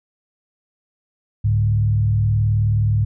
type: tone with frequency modulation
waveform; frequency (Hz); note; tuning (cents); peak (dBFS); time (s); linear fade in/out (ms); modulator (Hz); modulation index
sine; 105.8; G#2; +33; -14; 1.44-3.05; 10; 39; 0.63
effects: none